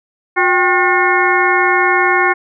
harmonic tone with a mistuned harmonic, 360.5 Hz, F#4, 45 cents flat, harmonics 1 / 2 / 3 / 4 / 5 / 6, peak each -17 / -17 / -17 / -17 / -17 / -17 dBFS, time 0.36-2.34 s, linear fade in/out 20 ms, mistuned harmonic 2, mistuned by +140 cents, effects none

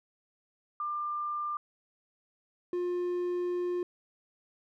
sine / triangle tone pair in turn, 1194 / 355 Hz, D6 / F4, +28 / +28 cents, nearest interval octave + major sixth, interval 2100 cents, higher first, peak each -31 / -27 dBFS, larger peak second, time 0.8-1.57 / 2.73-3.83 s, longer second, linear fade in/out 2 ms, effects none

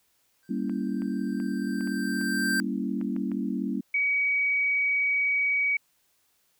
square tone with exponential growth, 1568 Hz, G6, in tune, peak -24 dBFS, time 0.43-2.6 s, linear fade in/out 0 ms, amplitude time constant 470 ms
sine chord, G diminished seventh, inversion none, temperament equal, 196 / 233.1 / 277.2 / 329.6 Hz, G3 / Bb3 / Db4 / Fb4, 0 / 0 / 0 / 0 cents, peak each -31 / -31 / -32 / -36 dBFS, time 0.49-3.81 s, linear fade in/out 10 ms
clicks, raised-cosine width 0.5 ms, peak -31 dBFS, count 9, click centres 0.696 / 1.02 / 1.401 / 1.809 / 1.874 / 2.213 / 3.013 / 3.164 / 3.317 s
sine tone, 2264 Hz, C#7, 36 cents sharp, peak -22 dBFS, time 3.94-5.77 s, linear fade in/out 5 ms
effects white hiss -69 dBFS RMS until 6.59 s

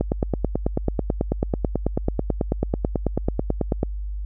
click train, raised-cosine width 2 ms, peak -7 dBFS, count 36, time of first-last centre 0.01-3.831 s, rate 9.16 Hz, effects added 50 Hz sine -26 dBFS peak until 4.25 s

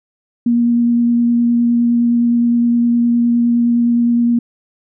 sine tone with vibrato, 237.1 Hz, A#3, 30 cents sharp, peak -10 dBFS, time 0.46-4.39 s, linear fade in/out 5 ms, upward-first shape sine, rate 9.7 Hz, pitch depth 10 cents each way, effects none

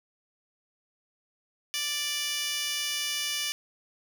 15% pulse tone with high-pass filter, 587.3 Hz, D5, in tune, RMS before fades -31 dBFS, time 1.74-3.52 s, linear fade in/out 0 ms, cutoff 3500 Hz, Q 3.2, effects none

